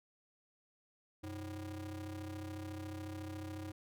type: ring-modulated tone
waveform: square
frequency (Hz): 110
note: A2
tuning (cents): 0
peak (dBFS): -40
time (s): 1.23-3.72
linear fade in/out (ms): 10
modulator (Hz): 203
effects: none